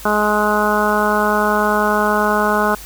harmonic tone, 210.2 Hz, G#3, 21 cents sharp, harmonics 1 / 2 / 3 / 4 / 5 / 6 / 7, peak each -21 / -21 / -21 / -21 / -21 / -21 / -21 dBFS, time 0.05-2.75 s, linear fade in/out 5 ms, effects added 50 Hz sine -37 dBFS peak until 2.85 s + white hiss -36 dBFS RMS until 2.85 s

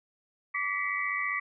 sine tone cluster, 1159 / 1955 / 2050 / 2270 Hz, D6 / B6 / C7 / C#7, -23 / -18 / -36 / +41 cents, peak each -34 / -32 / -35 / -35 dBFS, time 0.54-1.4 s, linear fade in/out 10 ms, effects none

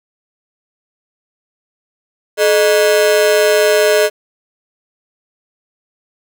45% pulse ring-modulated tone, 520 Hz, C5, 11 cents flat, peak -6 dBFS, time 2.37-4.1 s, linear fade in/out 50 ms, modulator 92.4 Hz, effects 7-bit

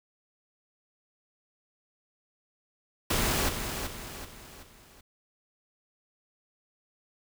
pink noise with echo, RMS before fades -27 dBFS, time 3.1-3.49 s, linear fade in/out 5 ms, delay 380 ms, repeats 4, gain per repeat -7 dB, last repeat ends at 5.01 s, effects none

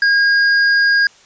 sine tone with tanh clipping, 1628 Hz, G#6, 35 cents flat, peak -12 dBFS, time 0.02-1.07 s, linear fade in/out 2 ms, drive 14 dB, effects white hiss -47 dBFS RMS until 1.25 s + resampled to 16000 Hz

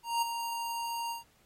square tone with ADSR envelope, 932.3 Hz, A#5, in tune, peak -26 dBFS, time 0.03-1.24 s, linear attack 190 ms, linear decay 11 ms, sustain -8 dB, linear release 130 ms, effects pink hiss -67 dBFS RMS until 1.45 s + AAC 48 kbps

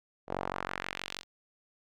sawtooth tone with band-pass filter sweep, 46.25 Hz, F#1, in tune, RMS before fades -38 dBFS, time 0.27-1.24 s, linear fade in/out 50 ms, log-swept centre 610 to 4400 Hz, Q 1.4, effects none

